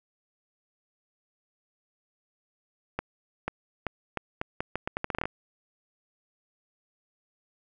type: accelerating click train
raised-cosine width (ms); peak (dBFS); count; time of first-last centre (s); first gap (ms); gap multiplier
0.5; -14; 16; 2.99-5.255; 490; 0.79
effects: none